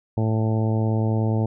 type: harmonic tone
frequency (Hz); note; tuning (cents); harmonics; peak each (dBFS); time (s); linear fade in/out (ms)
110.4; A2; +6; 1 / 2 / 3 / 4 / 5 / 6 / 7 / 8; -20 / -26 / -30 / -32 / -34 / -36 / -37 / -38; 0.17-1.46; 5
effects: none